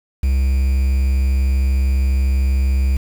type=tone with quantisation; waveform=triangle; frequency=66.3 Hz; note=C2; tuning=23 cents sharp; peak=-11 dBFS; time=0.23-2.97 s; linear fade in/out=5 ms; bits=6; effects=none